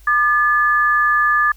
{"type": "tone pair together", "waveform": "sine", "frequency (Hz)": [1200, 1720.2], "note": ["D6", "A6"], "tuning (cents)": [37, -40], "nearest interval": "tritone", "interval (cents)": 623, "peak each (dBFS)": -15, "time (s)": [0.07, 1.52], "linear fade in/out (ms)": 5, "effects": ["added 50 Hz sine -42 dBFS peak until 1.56 s", "white hiss -53 dBFS RMS until 1.56 s"]}